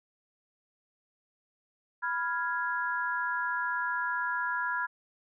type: chord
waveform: sine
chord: F diminished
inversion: second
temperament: equal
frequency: 987.8 / 1396.9 / 1661.2 Hz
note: Cb6 / F6 / Ab6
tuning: 0 / 0 / 0 cents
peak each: -33 dBFS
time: 2.02-4.87 s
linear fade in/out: 20 ms
effects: none